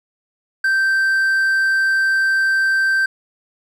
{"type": "tone", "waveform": "triangle", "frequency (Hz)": 1562, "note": "G6", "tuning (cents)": -7, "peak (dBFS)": -12, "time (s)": [0.64, 3.06], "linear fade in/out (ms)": 5, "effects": []}